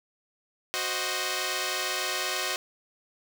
5% pulse chord, C diminished, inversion second, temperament equal, 370 / 523.3 / 622.3 Hz, Gb4 / C5 / Eb5, 0 / 0 / 0 cents, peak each -21 dBFS, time 0.74-2.56 s, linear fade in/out 0 ms, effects none

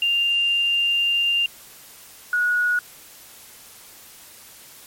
sine tone pair in turn, 2794 / 1456.7 Hz, F7 / F#6, 0 / -27 cents, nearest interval major seventh, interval 1127 cents, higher first, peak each -17 dBFS, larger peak neither, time 0.02-1.46 / 2.33-2.79 s, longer first, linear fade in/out 2 ms, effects white hiss -45 dBFS RMS until 4.86 s + MP3 64 kbps

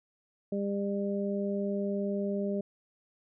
harmonic tone, 200.3 Hz, G3, 38 cents sharp, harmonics 1 / 2 / 3, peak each -31 / -34 / -36 dBFS, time 0.52-2.61 s, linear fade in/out 5 ms, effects none

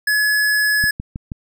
square tone, 1699 Hz, G#6, 39 cents sharp, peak -15 dBFS, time 0.07-0.91 s, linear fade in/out 5 ms
click train, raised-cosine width 5 ms, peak -14 dBFS, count 4, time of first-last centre 0.84-1.318 s, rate 6.27 Hz
effects none

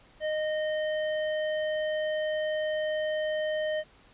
square tone, 617 Hz, D#5, 15 cents flat, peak -28 dBFS, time 0.2-3.84 s, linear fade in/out 50 ms, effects pink hiss -58 dBFS RMS until 4.13 s + resampled to 8000 Hz

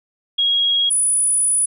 sine tone pair in turn, 3294 / 9871 Hz, G#7 / D#9, -15 / -15 cents, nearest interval octave + perfect fifth, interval 1900 cents, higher second, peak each -14 dBFS, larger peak neither, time 0.38-0.9 / 0.9-1.66 s, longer second, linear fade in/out 10 ms, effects none

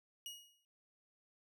sawtooth tone with exponential decay, 2888 Hz, F#7, 43 cents flat, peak -39 dBFS, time 0.26-0.65 s, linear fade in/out 1 ms, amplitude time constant 84 ms, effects none

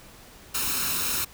white noise with comb filter, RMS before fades -27 dBFS, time 0.54-1.25 s, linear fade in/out 10 ms, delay 0.75 ms, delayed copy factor +0.6, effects pink hiss -49 dBFS RMS until 1.33 s

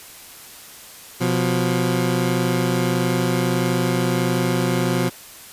20% pulse tone pair together, 125.58 / 177.6 Hz, B2 / F3, +29 / +29 cents, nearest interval tritone, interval 600 cents, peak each -16 dBFS, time 1.2-5.1 s, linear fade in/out 20 ms, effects white hiss -41 dBFS RMS until 5.52 s + resampled to 32000 Hz

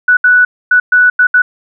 sine tone bursts at uneven times, 1480 Hz, F#6, in tune, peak -4 dBFS, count 6, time 0.08-0.17 / 0.24-0.45 / 0.71-0.8 / 0.92-1.1 / 1.19-1.27 / 1.34-1.42 s, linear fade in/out 5 ms, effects none

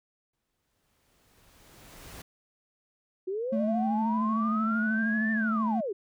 pink noise with exponential growth, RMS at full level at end -44 dBFS, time 0.33-2.22 s, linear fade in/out 5 ms, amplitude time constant 410 ms
sine linear two-way sweep, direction up then down, 360 to 1795 to 360 Hz, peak -29 dBFS, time 3.27-5.93 s, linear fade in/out 10 ms, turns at 5.32 s
triangle tone with vibrato, 220 Hz, A3, in tune, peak -24 dBFS, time 3.52-5.81 s, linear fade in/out 10 ms, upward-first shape square, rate 13 Hz, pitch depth 26 cents each way
effects none

